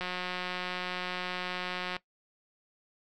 click train, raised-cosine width 0.3 ms, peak -19 dBFS, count 355, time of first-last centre 0.01-1.966 s, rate 181 Hz, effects noise-tail reverb RT60 0.1 s tail -18 dB re dry

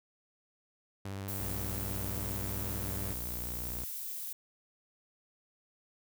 sawtooth tone with vibrato, 98 Hz, G2, in tune, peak -34 dBFS, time 1.05-3.13 s, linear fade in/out 5 ms, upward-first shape triangle, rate 16 Hz, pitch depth 39 cents each way
violet noise, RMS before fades -40 dBFS, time 1.28-4.33 s, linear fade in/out 5 ms
sawtooth tone, 60.3 Hz, B1, 41 cents flat, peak -36 dBFS, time 1.39-3.85 s, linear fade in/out 10 ms
effects none

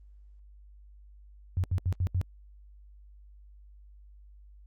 sine tone bursts, 90.5 Hz, F#2, 38 cents flat, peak -24 dBFS, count 5, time 1.57-2.214 s, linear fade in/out 0 ms, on 68 ms, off 76 ms, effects added 50 Hz sine -50 dBFS peak until 4.66 s + Opus 32 kbps

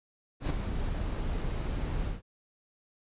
brown noise with ADSR envelope, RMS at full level -25 dBFS, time 0.4-2.22 s, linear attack 100 ms, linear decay 10 ms, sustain -7 dB, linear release 150 ms, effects resampled to 8000 Hz

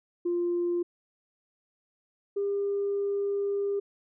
sine tone pair in turn, 348.6 / 401.4 Hz, F4 / G4, -3 / +41 cents, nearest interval major second, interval 244 cents, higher second, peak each -24 / -25 dBFS, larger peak first, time 0.25-0.83 / 2.36-3.8 s, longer second, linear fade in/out 10 ms, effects tanh soft clip ceiling -21 dBFS

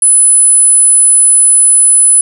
sine tone, 10040 Hz, D#9, 15 cents sharp, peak -3 dBFS, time 0.02-2.21 s, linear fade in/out 2 ms, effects none

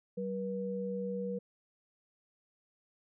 sine tone pair together, 190.9 / 482.6 Hz, G3 / B4, -46 / -40 cents, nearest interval octave + major third, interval 1606 cents, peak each -37 / -36 dBFS, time 0.17-1.39 s, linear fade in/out 10 ms, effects none

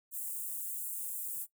white high-pass noise, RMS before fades -39 dBFS, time 0.11-1.47 s, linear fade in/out 50 ms, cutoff 7800 Hz, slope 48 dB/octave, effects noise-tail reverb RT60 0.1 s tail -17 dB re dry

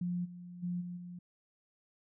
sine tone with level steps, 176.8 Hz, F3, 22 cents sharp, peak -32 / -45 / -33 / -39 / -43 dBFS, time 0.01-1.19 s, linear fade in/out 5 ms, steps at 0.24 / 0.62 / 0.8 / 0.96 s, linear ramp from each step 20 ms, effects none

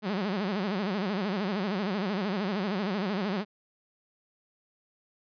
sawtooth tone with vibrato, 197.2 Hz, G3, 11 cents sharp, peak -24 dBFS, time 0.02-3.45 s, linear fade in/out 50 ms, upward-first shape sine, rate 13 Hz, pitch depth 160 cents each way, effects resampled to 11025 Hz

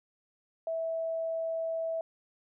sine tone, 654 Hz, E5, 14 cents flat, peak -30 dBFS, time 0.67-2.01 s, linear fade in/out 2 ms, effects none

